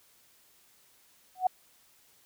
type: tone with exponential growth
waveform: sine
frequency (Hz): 740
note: F#5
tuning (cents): 0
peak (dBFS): -18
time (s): 1.35-1.47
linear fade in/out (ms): 5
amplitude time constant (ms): 24
effects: white hiss -63 dBFS RMS until 2.25 s